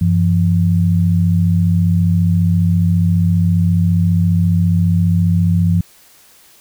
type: tone pair together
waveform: sine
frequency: 95.58 / 170.3 Hz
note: G2 / F3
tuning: -43 / -43 cents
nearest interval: minor seventh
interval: 1000 cents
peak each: -13 dBFS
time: 0.01-5.81 s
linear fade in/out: 5 ms
effects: white hiss -47 dBFS RMS until 6.6 s